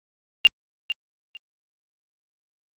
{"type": "tone with echo", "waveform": "sine", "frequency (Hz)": 2794, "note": "F7", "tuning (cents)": 0, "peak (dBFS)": -7, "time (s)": [0.45, 0.47], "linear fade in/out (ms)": 0, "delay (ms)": 450, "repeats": 2, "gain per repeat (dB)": -14, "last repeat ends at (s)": 1.37, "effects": ["Opus 32 kbps"]}